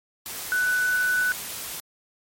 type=tone in noise; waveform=sine; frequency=1491 Hz; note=F#6; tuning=13 cents sharp; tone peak=-20 dBFS; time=0.52-1.32 s; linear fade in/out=0 ms; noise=white; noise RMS=-34 dBFS; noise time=0.26-1.8 s; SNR=+11 dB; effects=MP3 64 kbps